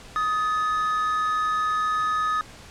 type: tone pair together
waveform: triangle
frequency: 1254 / 1739.1 Hz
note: D#6 / A6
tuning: +13 / -21 cents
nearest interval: tritone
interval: 566 cents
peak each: -20 / -30 dBFS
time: 0.16-2.41 s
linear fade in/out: 0 ms
effects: pink hiss -45 dBFS RMS until 2.7 s + low-pass 8000 Hz 12 dB/octave

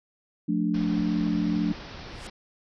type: chord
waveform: sine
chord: D minor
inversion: first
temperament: equal with one note detuned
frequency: 177.77 / 220 / 293.7 Hz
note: F3 / A3 / D4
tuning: +31 / 0 / 0 cents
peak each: -27 dBFS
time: 0.48-1.73 s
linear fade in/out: 10 ms
type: low-pass noise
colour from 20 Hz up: pink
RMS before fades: -41 dBFS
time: 0.74-2.3 s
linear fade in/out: 5 ms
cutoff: 5600 Hz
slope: 96 dB/octave
type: noise with exponential growth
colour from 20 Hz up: white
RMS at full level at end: -40 dBFS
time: 2.07-2.27 s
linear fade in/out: 2 ms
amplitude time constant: 42 ms
effects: resampled to 22050 Hz

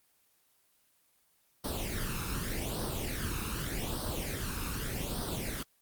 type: noise with flanger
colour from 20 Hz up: pink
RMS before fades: -35 dBFS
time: 1.64-5.63 s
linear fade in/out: 5 ms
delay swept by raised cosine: 0.21 to 0.78 ms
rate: 0.84 Hz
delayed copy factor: +0.75
effects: white hiss -70 dBFS RMS until 5.81 s + Opus 24 kbps

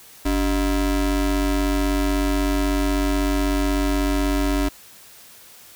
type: ring-modulated tone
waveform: square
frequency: 167.1 Hz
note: E3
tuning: 24 cents sharp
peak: -16 dBFS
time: 0.25-4.69 s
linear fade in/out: 10 ms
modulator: 119 Hz
effects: white hiss -46 dBFS RMS until 5.75 s

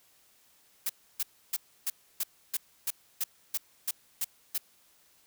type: noise bursts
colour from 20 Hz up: blue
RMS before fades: -30 dBFS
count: 12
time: 0.86-4.58 s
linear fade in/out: 5 ms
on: 35 ms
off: 300 ms
effects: white hiss -64 dBFS RMS until 5.26 s

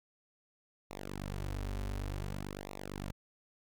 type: tone with flanger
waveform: sawtooth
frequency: 48.84 Hz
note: G1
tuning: 6 cents flat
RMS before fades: -40 dBFS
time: 0.9-3.12 s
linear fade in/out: 10 ms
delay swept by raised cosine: 0.63 to 6.33 ms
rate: 0.55 Hz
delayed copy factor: -0.95
effects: none

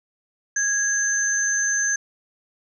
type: tone pair together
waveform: sine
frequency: 1654 / 6245 Hz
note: G#6 / G8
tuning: -8 / -7 cents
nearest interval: octave + major seventh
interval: 2301 cents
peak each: -22 dBFS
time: 0.56-1.96 s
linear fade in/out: 5 ms
effects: none

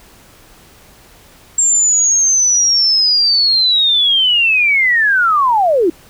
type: linear sweep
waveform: sine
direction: down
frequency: 7459 to 311.1 Hz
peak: -9 dBFS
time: 1.58-5.9 s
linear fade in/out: 5 ms
effects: pink hiss -44 dBFS RMS until 6.09 s

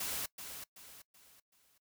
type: noise with echo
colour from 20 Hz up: white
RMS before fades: -38 dBFS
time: 0-0.26 s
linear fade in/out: 5 ms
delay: 380 ms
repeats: 4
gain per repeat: -8 dB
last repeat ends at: 1.78 s
effects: noise-tail reverb RT60 0.1 s tail -21 dB re dry

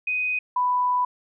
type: tone pair in turn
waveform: sine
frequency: 2500 / 992.1 Hz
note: D#7 / B5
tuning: +8 / +8 cents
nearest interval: octave + major third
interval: 1600 cents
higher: first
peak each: -22 / -19 dBFS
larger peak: second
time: 0.07-0.39 / 0.56-1.05 s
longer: second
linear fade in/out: 5 ms
effects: none

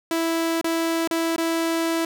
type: tone with dropouts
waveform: sawtooth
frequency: 329.7 Hz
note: E4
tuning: in tune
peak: -17 dBFS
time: 0.11-2.05 s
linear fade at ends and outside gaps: 2 ms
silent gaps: 0.613-0.643 / 1.075-1.11 / 1.362-1.381 s
effects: none

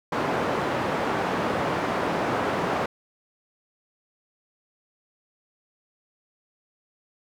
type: band-pass noise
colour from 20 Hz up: white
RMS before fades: -26 dBFS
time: 0.12-2.86 s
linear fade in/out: 5 ms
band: 130 to 1000 Hz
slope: 12 dB/octave
effects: none

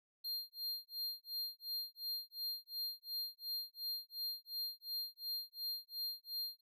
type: tone with tremolo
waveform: square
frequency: 4200 Hz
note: C8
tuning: 6 cents sharp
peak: -38 dBFS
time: 0.24-6.61 s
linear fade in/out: 10 ms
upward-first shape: sine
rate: 2.8 Hz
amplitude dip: 100%
effects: none

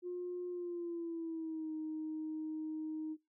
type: tone with pitch glide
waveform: sine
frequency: 356.7 to 312.3 Hz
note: F4 to D#4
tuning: +37 to +7 cents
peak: -37 dBFS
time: 0.02-3.17 s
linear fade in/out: 50 ms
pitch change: -230 cents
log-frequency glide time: 0.49-1.73 s
effects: noise-tail reverb RT60 0.2 s tail -21 dB re dry + tanh soft clip ceiling -33 dBFS

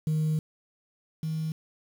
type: tone pair in turn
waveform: sine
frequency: 155.56 / 158.37 Hz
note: D#3 / D#3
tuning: 0 / +31 cents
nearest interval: unison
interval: 31 cents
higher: second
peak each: -21 / -27 dBFS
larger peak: first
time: 0.07-0.39 / 1.23-1.52 s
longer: first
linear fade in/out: 2 ms
effects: tanh soft clip ceiling -22 dBFS + 8-bit

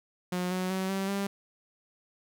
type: tone with pitch steps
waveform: sawtooth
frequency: 180 / 184.42 / 188.95 / 193.59 / 198.34 Hz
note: F#3 / F#3 / F#3 / G3 / G3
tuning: -47 / -5 / +37 / -21 / +21 cents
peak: -25 dBFS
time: 0.32-1.27 s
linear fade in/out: 5 ms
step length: 190 ms
effects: none

